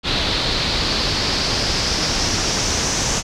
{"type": "noise with low-pass filter sweep", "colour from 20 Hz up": "pink", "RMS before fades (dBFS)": -20, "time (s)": [0.03, 3.23], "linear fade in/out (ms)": 50, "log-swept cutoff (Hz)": [4000, 6300], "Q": 4.1, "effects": []}